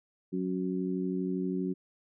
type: harmonic tone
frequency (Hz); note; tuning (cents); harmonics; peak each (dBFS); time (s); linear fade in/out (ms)
92.5; F#2; 0; 2 / 3 / 4; -32 / -34 / -35; 0.32-1.74; 20
effects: none